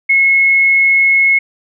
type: tone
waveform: sine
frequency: 2177 Hz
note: C#7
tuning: 32 cents flat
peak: -7 dBFS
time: 0.09-1.39 s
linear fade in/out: 10 ms
effects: none